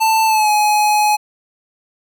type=tone with pitch glide; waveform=square; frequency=885 to 842.1 Hz; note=A5 to G#5; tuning=+10 to +24 cents; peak=-12 dBFS; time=0-1.17 s; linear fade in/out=20 ms; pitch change=-86 cents; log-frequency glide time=0.26-0.5 s; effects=none